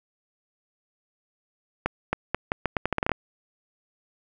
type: accelerating click train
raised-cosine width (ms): 0.5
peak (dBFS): -8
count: 13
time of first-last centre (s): 1.86-3.117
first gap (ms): 270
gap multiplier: 0.8
effects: none